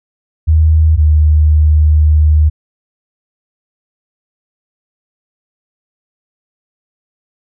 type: tone pair in turn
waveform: sine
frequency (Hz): 78.8 / 76.51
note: D#2 / D#2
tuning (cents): +23 / -29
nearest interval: minor second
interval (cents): 52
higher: first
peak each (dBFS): -5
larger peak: neither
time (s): 0.47-0.97 / 0.97-2.5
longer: second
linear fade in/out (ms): 20
effects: none